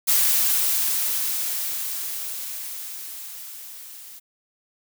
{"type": "noise with level ramp", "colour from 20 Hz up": "blue", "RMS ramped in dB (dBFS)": [-18, -42], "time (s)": [0.07, 4.2], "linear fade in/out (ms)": 20, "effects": []}